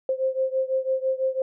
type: beating tone pair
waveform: sine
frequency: 523.3 / 529.3 Hz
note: C5 / C5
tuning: 0 / +20 cents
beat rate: 6 Hz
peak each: -24 / -26 dBFS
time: 0.09-1.42 s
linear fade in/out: 2 ms
effects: none